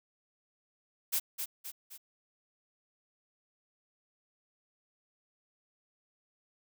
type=noise with echo; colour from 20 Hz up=blue; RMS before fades=-30 dBFS; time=1.12-1.2 s; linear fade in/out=20 ms; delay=260 ms; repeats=3; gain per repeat=-6 dB; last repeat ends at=1.98 s; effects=none